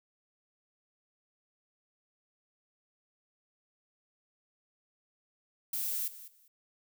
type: noise with echo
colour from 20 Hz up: violet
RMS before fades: -34 dBFS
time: 5.73-6.08 s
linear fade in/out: 5 ms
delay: 200 ms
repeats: 2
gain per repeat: -15 dB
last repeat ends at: 6.48 s
effects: none